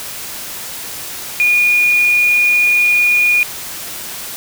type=tone in noise; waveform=sine; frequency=2440 Hz; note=D#7; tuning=34 cents flat; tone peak=-9 dBFS; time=1.4-3.43 s; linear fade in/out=0 ms; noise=white; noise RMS=-27 dBFS; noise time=0-4.36 s; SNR=+15 dB; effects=none